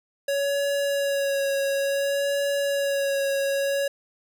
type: tone with vibrato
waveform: square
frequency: 558 Hz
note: C#5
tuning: 11 cents sharp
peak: -23 dBFS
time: 0.28-3.88 s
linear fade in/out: 5 ms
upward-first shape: sine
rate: 0.57 Hz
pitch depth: 19 cents each way
effects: none